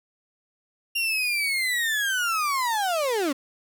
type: linear sweep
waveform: 35% pulse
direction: down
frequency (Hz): 2794 to 259.7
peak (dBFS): -21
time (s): 0.95-3.33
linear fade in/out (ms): 10
effects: none